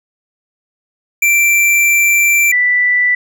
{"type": "tone pair in turn", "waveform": ["square", "sine"], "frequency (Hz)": [2349, 1975.3], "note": ["D7", "B6"], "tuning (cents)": [0, 0], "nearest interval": "minor third", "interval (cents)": 300, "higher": "first", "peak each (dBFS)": -9, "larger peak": "neither", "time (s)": [[1.22, 2.52], [2.52, 3.15]], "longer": "first", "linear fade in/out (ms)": 5, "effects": []}